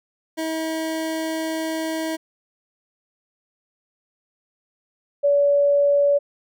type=tone pair in turn; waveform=25% pulse / sine; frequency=320.4 / 570.9 Hz; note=E4 / D5; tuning=-49 / -49 cents; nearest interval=minor seventh; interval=1000 cents; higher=second; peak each=-20 / -14 dBFS; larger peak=second; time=0.37-2.17 / 5.23-6.19 s; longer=first; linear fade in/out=20 ms; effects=none